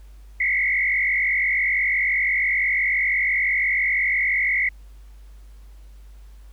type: tone with frequency modulation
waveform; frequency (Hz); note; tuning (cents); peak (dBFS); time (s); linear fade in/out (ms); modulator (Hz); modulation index
sine; 2093; C7; 0; -18; 0.4-4.69; 5; 45.9; 2.8
effects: added 50 Hz sine -41 dBFS peak until 6.52 s + pink hiss -60 dBFS RMS until 6.52 s